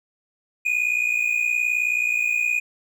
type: tone pair together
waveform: triangle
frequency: 2443 / 2502 Hz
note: D#7 / D#7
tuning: -32 / +9 cents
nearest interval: unison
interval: 41 cents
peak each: -20 / -22 dBFS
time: 0.65-2.6 s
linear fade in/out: 10 ms
effects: none